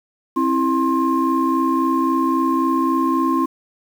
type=tone cluster; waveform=sine; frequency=266 / 329.7 / 1060 Hz; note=C4 / E4 / C6; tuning=+29 / 0 / +22 cents; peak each=-19 dBFS; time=0.36-3.46 s; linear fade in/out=10 ms; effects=tanh soft clip ceiling -7 dBFS + 7-bit